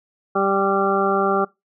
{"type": "harmonic tone", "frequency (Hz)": 196, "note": "G3", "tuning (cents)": 0, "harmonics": [1, 2, 3, 4, 6, 7], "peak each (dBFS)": [-26, -21, -25, -23, -23, -25], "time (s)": [0.35, 1.45], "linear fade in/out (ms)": 10, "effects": ["noise-tail reverb RT60 0.2 s tail -22 dB re dry"]}